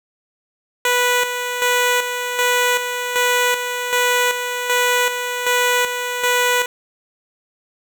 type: tone with tremolo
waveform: 10% pulse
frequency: 491.8 Hz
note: B4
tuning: 7 cents flat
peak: -6 dBFS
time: 0.85-6.66 s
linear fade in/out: 2 ms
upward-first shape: square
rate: 1.3 Hz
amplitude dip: 55%
effects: none